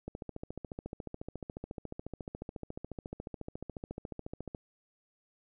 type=click train; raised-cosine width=2 ms; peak=-26 dBFS; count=64; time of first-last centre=0.08-4.548 s; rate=14.1 Hz; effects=none